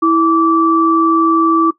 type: tone pair together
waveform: sine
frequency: 327.5 / 1160 Hz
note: E4 / D6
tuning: -11 / -22 cents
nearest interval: octave + minor seventh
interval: 2189 cents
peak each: -11 dBFS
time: 0.02-1.71 s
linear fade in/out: 10 ms
effects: noise-tail reverb RT60 0.1 s tail -17 dB re dry